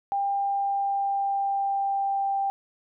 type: tone with pitch glide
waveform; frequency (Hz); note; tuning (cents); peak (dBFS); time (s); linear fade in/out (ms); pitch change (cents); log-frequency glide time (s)
sine; 797 to 788.3; G5 to G5; +28 to +9; -23; 0.12-2.5; 0; -19; 0.29-2.38
effects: none